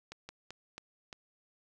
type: slowing click train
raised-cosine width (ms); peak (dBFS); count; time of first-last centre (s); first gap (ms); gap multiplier
0.2; -27; 5; 0.12-1.128; 170; 1.27
effects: none